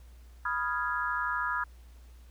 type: chord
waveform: sine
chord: F half-diminished seventh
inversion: second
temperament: equal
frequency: 987.8 / 1244.5 / 1396.9 / 1661.2 Hz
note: Cb6 / Eb6 / F6 / Ab6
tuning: 0 / 0 / 0 / 0 cents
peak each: -34 dBFS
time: 0.45-1.64 s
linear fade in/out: 5 ms
effects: added 60 Hz sine -49 dBFS peak until 2.3 s + pink hiss -64 dBFS RMS until 2.3 s